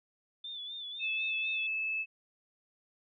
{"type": "tone with vibrato", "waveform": "sine", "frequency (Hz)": 3520, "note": "A7", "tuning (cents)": 0, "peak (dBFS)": -39, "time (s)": [0.44, 1.67], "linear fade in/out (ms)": 5, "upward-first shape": "sine", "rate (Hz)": 4, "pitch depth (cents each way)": 60}
{"type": "tone", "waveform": "sine", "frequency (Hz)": 2611, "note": "E7", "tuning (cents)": -17, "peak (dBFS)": -31, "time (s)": [0.99, 2.06], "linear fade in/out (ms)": 50}
{"effects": []}